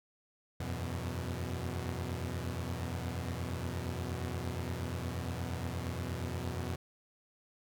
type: chord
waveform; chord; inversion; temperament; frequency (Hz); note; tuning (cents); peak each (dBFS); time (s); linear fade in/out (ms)
sawtooth; E suspended second; none; equal with one note detuned; 83.99 / 92.5 / 123.47; E2 / F#2 / B2; +33 / 0 / 0; -35 / -37 / -36; 0.6-6.76; 5
effects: none